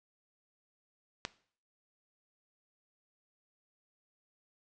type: click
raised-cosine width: 0.2 ms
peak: -16 dBFS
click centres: 1.251 s
effects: noise-tail reverb RT60 0.5 s tail -18 dB re dry + resampled to 22050 Hz